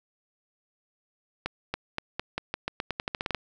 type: accelerating click train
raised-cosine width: 0.3 ms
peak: -13 dBFS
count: 16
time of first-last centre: 1.46-3.347 s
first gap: 280 ms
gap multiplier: 0.87
effects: none